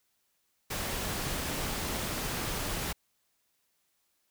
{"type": "noise", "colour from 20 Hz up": "pink", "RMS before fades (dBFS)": -34, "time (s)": [0.7, 2.93], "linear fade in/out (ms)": 10, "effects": ["white hiss -75 dBFS RMS until 4.3 s"]}